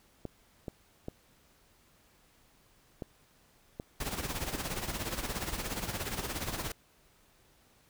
clicks, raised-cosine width 2 ms, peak -24 dBFS, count 6, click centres 0.253 / 0.682 / 1.084 / 3.022 / 3.799 / 4.551 s
pink noise with tremolo, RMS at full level -34 dBFS, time 4-6.72 s, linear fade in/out 5 ms, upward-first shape sine, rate 17 Hz, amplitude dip 65%
effects pink hiss -65 dBFS RMS until 7.89 s

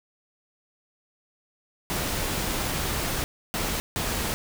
pink noise bursts at uneven times, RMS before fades -28 dBFS, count 3, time 1.9-3.24 / 3.54-3.8 / 3.96-4.34 s, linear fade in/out 0 ms, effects none

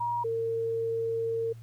sine tone pair in turn, 952 / 455.8 Hz, A#5 / A#4, +36 / -39 cents, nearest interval octave + minor second, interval 1275 cents, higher first, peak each -27 / -27 dBFS, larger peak neither, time 0-0.24 / 0.24-1.53 s, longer second, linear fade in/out 10 ms, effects added 115 Hz sine -43 dBFS peak until 1.62 s + pink hiss -63 dBFS RMS until 1.62 s

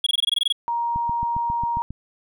triangle tone bursts, 3328 Hz, G#7, 3 cents sharp, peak -15 dBFS, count 11, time 0.04-0.525 s, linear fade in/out 5 ms, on 25 ms, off 21 ms
sine tone, 940 Hz, A#5, 14 cents sharp, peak -21 dBFS, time 0.68-1.82 s, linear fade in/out 0 ms
click train, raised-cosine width 5 ms, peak -20 dBFS, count 8, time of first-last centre 0.96-1.906 s, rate 7.4 Hz
effects none

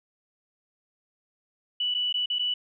sine tone with dropouts, 2960 Hz, F#7, in tune, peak -24 dBFS, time 1.8-2.54 s, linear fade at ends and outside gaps 5 ms, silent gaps 1.942-1.947 / 2.127-2.141 / 2.259-2.3 / 2.386-2.393 s, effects none

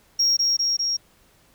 sine tone with echo, 5588 Hz, F8, in tune, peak -14 dBFS, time 0.19-0.37 s, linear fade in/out 10 ms, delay 200 ms, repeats 3, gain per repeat -2 dB, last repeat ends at 0.97 s, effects tanh soft clip ceiling -15 dBFS + pink hiss -58 dBFS RMS until 1.54 s

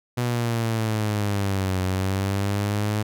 sawtooth linear two-way sweep, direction down then up, 123 to 92.5 to 106.6 Hz, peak -18 dBFS, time 0.17-3.03 s, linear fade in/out 10 ms, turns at 1.8 s, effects none

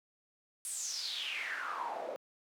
pink noise with band-pass filter sweep, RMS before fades -39 dBFS, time 0.65-2.16 s, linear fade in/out 0 ms, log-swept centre 9600 to 510 Hz, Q 6.3, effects high-pass 300 Hz 12 dB/octave

